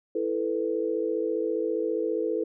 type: chord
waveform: sine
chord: E suspended fourth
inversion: none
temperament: just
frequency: 329.6 / 439.5 / 494.4 Hz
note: E4 / A4 / B4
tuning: 0 / -2 / +2 cents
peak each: -30 / -28 / -30 dBFS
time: 0.15-2.44 s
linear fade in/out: 5 ms
effects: none